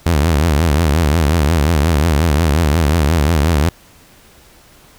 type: tone with vibrato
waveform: sawtooth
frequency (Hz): 77.9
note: D#2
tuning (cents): +3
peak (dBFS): -7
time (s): 0.06-3.69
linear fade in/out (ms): 0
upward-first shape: triangle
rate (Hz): 5.6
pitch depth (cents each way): 220
effects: pink hiss -46 dBFS RMS until 4.98 s